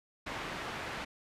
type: low-pass noise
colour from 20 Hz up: white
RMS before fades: -40 dBFS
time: 0.26-1.05 s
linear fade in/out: 10 ms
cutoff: 2000 Hz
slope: 12 dB/octave
effects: resampled to 32000 Hz